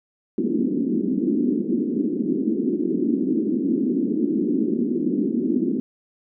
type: band-pass noise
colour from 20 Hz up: pink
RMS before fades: -22 dBFS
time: 0.38-5.8 s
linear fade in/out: 0 ms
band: 210 to 360 Hz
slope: 48 dB/octave
effects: none